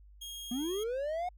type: tone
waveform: sawtooth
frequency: 3258 Hz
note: G#7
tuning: 34 cents flat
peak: -38 dBFS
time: 0.21-0.84 s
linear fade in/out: 10 ms
type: linear sweep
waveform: triangle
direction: up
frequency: 231.2 to 736 Hz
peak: -30 dBFS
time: 0.51-1.29 s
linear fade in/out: 5 ms
effects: added 50 Hz sine -53 dBFS peak until 1.37 s